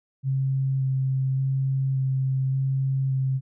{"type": "tone with vibrato", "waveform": "sine", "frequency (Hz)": 133.5, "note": "C3", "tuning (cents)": 35, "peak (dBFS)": -21, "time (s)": [0.23, 3.41], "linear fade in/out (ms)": 50, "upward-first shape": "square", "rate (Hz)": 0.87, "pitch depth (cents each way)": 10, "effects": []}